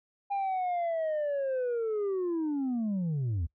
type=linear sweep; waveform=sine; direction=down; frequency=808 to 74.5 Hz; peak=-25 dBFS; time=0.3-3.47 s; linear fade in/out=20 ms; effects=noise-tail reverb RT60 0.1 s tail -23 dB re dry + tanh soft clip ceiling -27 dBFS